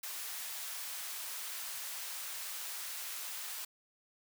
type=high-pass noise; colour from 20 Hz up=white; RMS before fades=-42 dBFS; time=0.03-3.65 s; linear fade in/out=5 ms; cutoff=830 Hz; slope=12 dB/octave; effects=none